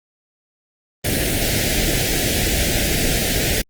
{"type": "band-stop noise", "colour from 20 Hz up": "pink", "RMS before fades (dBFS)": -19, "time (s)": [1.04, 3.62], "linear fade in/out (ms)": 10, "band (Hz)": [730, 1600], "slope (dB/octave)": 48, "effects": ["Opus 24 kbps"]}